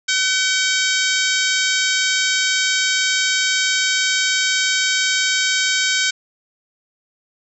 harmonic tone with a mistuned harmonic, 758 Hz, F#5, 42 cents sharp, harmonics 2 / 3 / 4 / 5 / 6 / 7 / 8 / 9 / 10, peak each -21 / -23 / -24 / -25 / -26 / -26 / -27 / -28 / -28 dBFS, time 0.08-6.11 s, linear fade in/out 10 ms, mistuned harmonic 4, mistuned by +60 cents, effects none

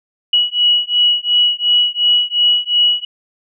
sine beating tone pair, 2923 / 2925.8 Hz, F#7 / F#7, -22 / -20 cents, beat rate 2.8 Hz, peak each -14 dBFS, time 0.33-3.05 s, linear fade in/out 5 ms, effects none

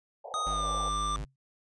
pink band-pass noise, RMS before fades -42 dBFS, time 0.24-0.89 s, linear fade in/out 5 ms, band 460 to 900 Hz, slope 96 dB/octave
square tone with pitch glide, 1244.5 to 1184.2 Hz, D#6 to D6, 0 to +14 cents, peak -30 dBFS, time 0.34-1.16 s, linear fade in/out 0 ms, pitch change -86 cents, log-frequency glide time 0.49-0.68 s
square tone, 52 Hz, G#1, 3 cents sharp, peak -35 dBFS, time 0.46-1.25 s, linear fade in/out 10 ms
sine tone with exponential decay, 134.2 Hz, C3, 44 cents sharp, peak -35 dBFS, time 1.18-1.36 s, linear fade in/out 5 ms, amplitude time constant 37 ms
effects resampled to 22050 Hz

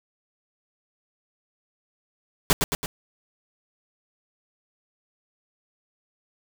pink noise with echo, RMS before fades -18 dBFS, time 2.5-2.53 s, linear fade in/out 0 ms, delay 110 ms, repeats 3, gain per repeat -4 dB, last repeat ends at 2.86 s, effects none

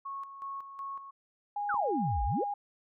sine tone with tremolo, 1100 Hz, C#6, 14 cents flat, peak -36 dBFS, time 0.05-1.11 s, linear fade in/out 10 ms, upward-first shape square, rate 2.7 Hz, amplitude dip 60%
sine tone with pitch glide, 821 to 815.3 Hz, G#5 to G#5, -20 to -32 cents, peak -31 dBFS, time 1.56-2.54 s, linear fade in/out 5 ms, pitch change -12 cents, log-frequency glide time 1.68-1.91 s
sine exponential two-way sweep, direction down then up, 1596 to 50.6 to 595 Hz, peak -29 dBFS, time 1.69-2.44 s, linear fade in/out 5 ms, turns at 2.24 s
click, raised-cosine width 1 ms, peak -32 dBFS, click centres 1.743 s
effects none

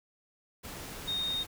sine tone in noise, 3700 Hz, A#7, 14 cents flat, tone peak -30 dBFS, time 1.07-1.44 s, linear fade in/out 20 ms, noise pink, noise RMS -43 dBFS, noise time 0.63-1.47 s, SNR +10 dB, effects none

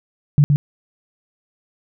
sine tone with echo, 145.1 Hz, D3, 21 cents flat, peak -8 dBFS, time 0.38-0.44 s, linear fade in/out 0 ms, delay 120 ms, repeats 1, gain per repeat -3 dB, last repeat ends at 0.56 s, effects none

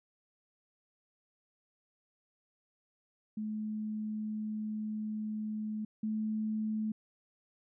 sine tone pair in turn, 214.6 / 216.5 Hz, A3 / A3, -43 / -28 cents, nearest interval unison, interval 15 cents, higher second, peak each -34 / -31 dBFS, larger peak second, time 3.37-5.85 / 6.03-6.92 s, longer first, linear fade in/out 5 ms, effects none

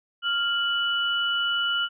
sine tone pair together, 1396.9 / 2957 Hz, F6 / F#7, 0 / -2 cents, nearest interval octave + minor second, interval 1298 cents, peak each -25 dBFS, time 0.22-1.89 s, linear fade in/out 50 ms, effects none

